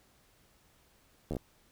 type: slowing click train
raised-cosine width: 2 ms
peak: -22 dBFS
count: 5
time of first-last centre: 1.31-1.367 s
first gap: 12 ms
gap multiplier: 1.12
effects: pink hiss -66 dBFS RMS until 1.71 s